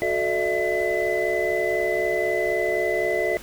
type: tone cluster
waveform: sine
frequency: 366.4 / 437.7 / 602 / 666 / 2010 Hz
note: F#4 / A4 / D5 / E5 / B6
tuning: -17 / -9 / +43 / +18 / +30 cents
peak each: -27 dBFS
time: 0.02-3.37 s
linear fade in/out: 0 ms
effects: pink hiss -42 dBFS RMS until 3.42 s